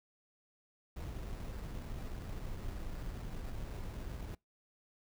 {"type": "noise with sample-and-hold", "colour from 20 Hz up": "brown", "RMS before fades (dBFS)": -42, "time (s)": [0.96, 4.35], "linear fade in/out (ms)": 5, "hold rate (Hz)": 3150, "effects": ["noise-tail reverb RT60 0.2 s tail -25 dB re dry"]}